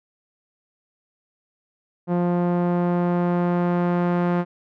sawtooth tone with low-pass filter sweep, 175.6 Hz, F3, 10 cents sharp, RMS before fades -21 dBFS, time 2.07-4.45 s, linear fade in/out 50 ms, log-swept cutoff 840 to 1400 Hz, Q 0.92, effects none

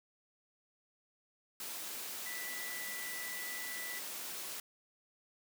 sine tone in noise, 1975.5 Hz, B6, in tune, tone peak -43 dBFS, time 2.26-3.99 s, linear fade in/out 2 ms, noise white, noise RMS -43 dBFS, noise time 1.6-4.6 s, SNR -3 dB, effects high-pass 200 Hz 12 dB/octave

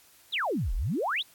sine exponential two-way sweep, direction down then up, 4186 to 32.98 to 4186 Hz, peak -26 dBFS, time 0.32-1.23 s, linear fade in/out 20 ms, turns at 0.74 s, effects white hiss -58 dBFS RMS until 1.34 s + AAC 64 kbps

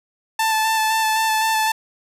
sawtooth tone with vibrato, 880 Hz, A5, in tune, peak -13 dBFS, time 0.39-1.72 s, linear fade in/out 5 ms, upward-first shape square, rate 3.9 Hz, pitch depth 14 cents each way, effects resampled to 32000 Hz + 9-bit

